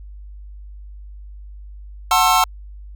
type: chord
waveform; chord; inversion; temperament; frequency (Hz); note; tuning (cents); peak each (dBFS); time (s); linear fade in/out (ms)
square; F# half-diminished seventh; none; just; 740 / 888 / 1065.6 / 1332; F#5 / A5 / C6 / E6; 0 / +16 / +31 / +18; -19; 2.11-2.44; 2
effects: added 50 Hz sine -34 dBFS peak until 2.95 s